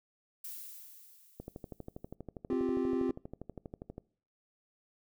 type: noise with exponential decay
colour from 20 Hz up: violet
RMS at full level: -42 dBFS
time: 0.44-2.15 s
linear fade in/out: 5 ms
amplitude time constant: 370 ms
type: click train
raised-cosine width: 2 ms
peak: -29 dBFS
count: 33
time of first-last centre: 1.4-3.981 s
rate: 12.4 Hz
type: chord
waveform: triangle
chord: C suspended fourth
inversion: none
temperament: equal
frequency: 261.6 / 349.2 / 392 Hz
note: C4 / F4 / G4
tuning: 0 / 0 / 0 cents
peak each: -30 / -32 / -33 dBFS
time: 2.5-3.11 s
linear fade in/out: 2 ms
effects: noise-tail reverb RT60 0.5 s tail -23 dB re dry